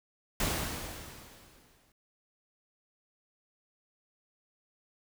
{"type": "noise with exponential decay", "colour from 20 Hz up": "pink", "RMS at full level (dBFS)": -29, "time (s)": [0.4, 1.92], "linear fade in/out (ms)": 2, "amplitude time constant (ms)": 330, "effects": []}